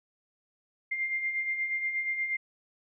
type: beating tone pair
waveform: sine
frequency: 2098 / 2106.4 Hz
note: C7 / C7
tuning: +4 / +11 cents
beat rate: 8.4 Hz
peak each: -38 / -29 dBFS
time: 0.91-2.37 s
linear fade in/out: 10 ms
effects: none